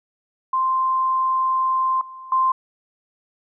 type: tone with level steps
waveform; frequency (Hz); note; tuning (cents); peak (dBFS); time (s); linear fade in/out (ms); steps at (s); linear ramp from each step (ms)
sine; 1045; C6; -2; -17 / -35 / -15; 0.53-2.52; 5; 2.01 / 2.32; 2
effects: none